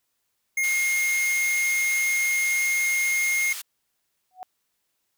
square tone, 2140 Hz, C7, 38 cents sharp, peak -22 dBFS, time 0.57-3.53 s, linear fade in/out 5 ms
white band-pass noise, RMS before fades -35 dBFS, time 0.63-3.62 s, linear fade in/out 10 ms, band 1300 to 15000 Hz, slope 12 dB/octave
sine tone with exponential growth, 740 Hz, F#5, in tune, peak -30 dBFS, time 4.31-4.43 s, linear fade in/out 0 ms, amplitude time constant 26 ms
effects white hiss -75 dBFS RMS until 5.17 s

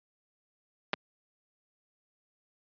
clicks, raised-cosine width 0.3 ms, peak -12 dBFS, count 2, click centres 0.933 / 0.938 s, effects high-pass 150 Hz 12 dB/octave + resampled to 11025 Hz

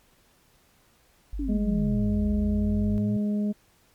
sine tone, 49.63 Hz, G1, 22 cents sharp, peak -29 dBFS, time 1.33-2.98 s, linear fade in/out 0 ms
sine exponential two-way sweep, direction down then up, 299.5 to 71.7 to 114.3 Hz, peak -28 dBFS, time 1.39-3.17 s, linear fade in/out 5 ms, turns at 2.3 s
harmonic tone, 207.7 Hz, G#3, in tune, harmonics 1 / 2 / 3, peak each -23 / -38 / -40 dBFS, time 1.48-3.53 s, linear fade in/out 20 ms
effects pink hiss -62 dBFS RMS until 3.94 s + MP3 96 kbps

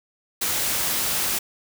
white noise, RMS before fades -24 dBFS, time 0.41-1.39 s, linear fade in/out 10 ms, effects none

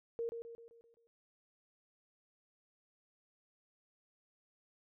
sine tone with echo, 464.2 Hz, A#4, 7 cents flat, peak -35 dBFS, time 0.19-0.29 s, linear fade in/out 0 ms, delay 130 ms, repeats 6, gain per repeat -6 dB, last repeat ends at 1.07 s, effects none

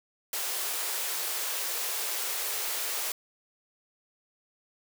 white high-pass noise, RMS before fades -32 dBFS, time 0.33-3.12 s, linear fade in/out 2 ms, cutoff 350 Hz, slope 96 dB/octave, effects none

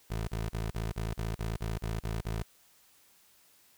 20% pulse tone bursts, 55 Hz, A1, in tune, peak -27 dBFS, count 11, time 0.1-2.43 s, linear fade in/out 10 ms, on 180 ms, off 35 ms, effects white hiss -63 dBFS RMS until 3.77 s

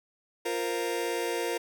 sawtooth chord, F suspended fourth, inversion none, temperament just, 349.2 / 465.6 / 523.8 Hz, F4 / Bb4 / C5, 0 / -2 / +2 cents, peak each -29 / -27 / -32 dBFS, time 0.45-1.58 s, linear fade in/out 10 ms, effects none

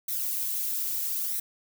violet noise with flanger, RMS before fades -30 dBFS, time 0.08-1.4 s, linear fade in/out 5 ms, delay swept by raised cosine 0.5 to 3.3 ms, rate 0.78 Hz, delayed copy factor +0.6, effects none

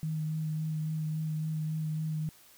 sine tone with vibrato, 156.2 Hz, D#3, 7 cents sharp, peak -30 dBFS, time 0.03-2.29 s, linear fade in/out 0 ms, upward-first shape sine, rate 3.6 Hz, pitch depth 15 cents each way, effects white hiss -58 dBFS RMS until 2.57 s

